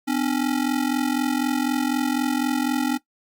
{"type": "ring-modulated tone", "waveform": "square", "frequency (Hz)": 275.6, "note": "C#4", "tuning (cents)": -10, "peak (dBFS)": -18, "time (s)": [0.07, 2.98], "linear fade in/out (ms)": 20, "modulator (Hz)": 22, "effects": ["noise-tail reverb RT60 0.1 s tail -18 dB re dry", "Opus 48 kbps"]}